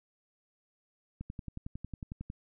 click train, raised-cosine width 5 ms, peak -27 dBFS, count 13, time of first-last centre 1.21-2.301 s, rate 11 Hz, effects none

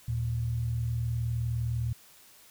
sine tone pair together, 76.82 / 116.54 Hz, D#2 / A#2, -22 / 0 cents, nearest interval perfect fifth, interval 722 cents, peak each -35 / -28 dBFS, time 0.08-1.93 s, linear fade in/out 5 ms, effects white hiss -56 dBFS RMS until 2.5 s

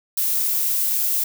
violet noise, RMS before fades -21 dBFS, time 0.17-1.24 s, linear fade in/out 5 ms, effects none

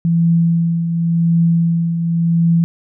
sine tone with tremolo, 167.7 Hz, E3, 30 cents sharp, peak -9 dBFS, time 0.05-2.64 s, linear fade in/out 0 ms, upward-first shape triangle, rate 0.91 Hz, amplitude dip 55%, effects none

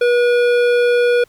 sine tone with hard clipping, 483.8 Hz, B4, 36 cents flat, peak -13 dBFS, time 0.01-1.24 s, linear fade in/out 5 ms, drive 13 dB, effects pink hiss -55 dBFS RMS until 1.28 s

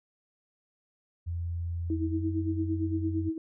sine tone with pitch glide, 85.3 to 90.9 Hz, F2 to F#2, -40 to -30 cents, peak -30 dBFS, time 1.26-3.3 s, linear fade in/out 20 ms, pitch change +110 cents, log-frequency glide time 2.06-2.23 s
sine tone with tremolo, 322.1 Hz, E4, 40 cents flat, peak -26 dBFS, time 1.9-3.38 s, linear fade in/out 2 ms, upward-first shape sine, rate 8.8 Hz, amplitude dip 75%
effects none

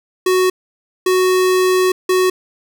square tone bursts at uneven times, 370 Hz, F#4, in tune, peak -12 dBFS, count 3, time 0.26-0.5 / 1.06-1.92 / 2.09-2.3 s, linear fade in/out 5 ms, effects none

